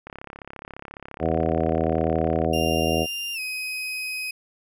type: click train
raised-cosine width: 0.5 ms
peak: -22 dBFS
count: 83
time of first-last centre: 0.07-2.447 s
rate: 34.5 Hz
type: harmonic tone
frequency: 80.9 Hz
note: E2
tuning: 32 cents flat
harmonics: 1 / 2 / 3 / 4 / 5 / 6 / 7 / 8 / 9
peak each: -29 / -29 / -29 / -29 / -29 / -29 / -29 / -29 / -29 dBFS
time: 1.19-3.07 s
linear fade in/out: 50 ms
type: tone with pitch glide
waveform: 35% pulse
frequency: 2794 to 2518 Hz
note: F7 to D#7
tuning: 0 to +20 cents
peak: -26 dBFS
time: 2.53-4.31 s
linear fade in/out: 5 ms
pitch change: -180 cents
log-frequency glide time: 3.34-3.4 s
effects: none